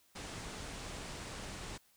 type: low-pass noise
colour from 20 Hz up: pink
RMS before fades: -45 dBFS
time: 0.15-1.78 s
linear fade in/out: 10 ms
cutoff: 9500 Hz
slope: 48 dB/octave
effects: white hiss -69 dBFS RMS until 1.96 s